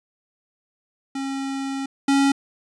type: tone pair in turn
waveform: square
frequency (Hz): 271.7 / 276.3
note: C#4 / C#4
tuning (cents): -35 / -6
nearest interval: unison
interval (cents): 29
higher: second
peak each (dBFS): -26 / -16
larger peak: second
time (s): 1.15-1.86 / 2.08-2.32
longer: first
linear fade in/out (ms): 5
effects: resampled to 22050 Hz